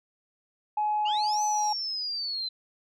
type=tone; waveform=sine; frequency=845 Hz; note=G#5; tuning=30 cents sharp; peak=-23 dBFS; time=0.77-1.73 s; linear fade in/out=5 ms
type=linear two-way sweep; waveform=sine; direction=up then down; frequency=2694 to 6130 to 4037 Hz; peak=-29 dBFS; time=1.05-2.49 s; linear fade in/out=10 ms; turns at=1.42 s
effects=tanh soft clip ceiling -19 dBFS